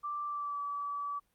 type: tone with pitch glide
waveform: sine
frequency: 1174.7 to 1149.2 Hz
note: D6 to D6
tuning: 0 to -38 cents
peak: -34 dBFS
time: 0.03-1.2 s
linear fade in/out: 20 ms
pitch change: -38 cents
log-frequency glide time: 0.26-0.6 s
effects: pink hiss -75 dBFS RMS until 1.34 s + Opus 48 kbps